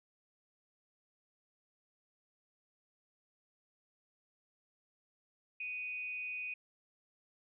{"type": "tone with frequency modulation", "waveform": "sine", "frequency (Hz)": 2489, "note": "D#7", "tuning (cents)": 0, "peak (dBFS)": -38, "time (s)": [5.6, 6.54], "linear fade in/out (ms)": 5, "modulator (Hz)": 219, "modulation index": 0.37, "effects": []}